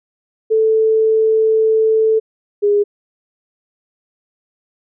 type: tone pair in turn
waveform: sine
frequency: 440.5 / 410.6 Hz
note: A4 / G#4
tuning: +2 / -20 cents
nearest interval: minor second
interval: 122 cents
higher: first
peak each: -10 dBFS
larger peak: neither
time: 0.5-2.2 / 2.62-2.84 s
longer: first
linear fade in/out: 20 ms
effects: none